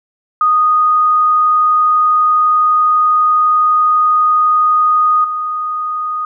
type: tone with level steps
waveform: sine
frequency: 1239 Hz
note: D#6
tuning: 8 cents flat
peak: -8 / -16 dBFS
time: 0.41-6.25 s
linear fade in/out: 2 ms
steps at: 5.24 s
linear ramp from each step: 5 ms
effects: none